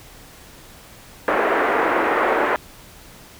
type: band-pass noise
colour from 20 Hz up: pink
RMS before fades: -19 dBFS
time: 1.28-2.56 s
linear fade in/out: 0 ms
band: 340 to 1900 Hz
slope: 24 dB/octave
effects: pink hiss -44 dBFS RMS until 3.39 s